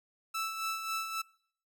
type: tone with tremolo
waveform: sawtooth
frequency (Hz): 1318.5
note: E6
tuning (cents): 0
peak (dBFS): -28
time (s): 0.34-1.22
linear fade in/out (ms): 10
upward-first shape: sine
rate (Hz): 3.7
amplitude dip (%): 55
effects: noise-tail reverb RT60 0.6 s tail -24 dB re dry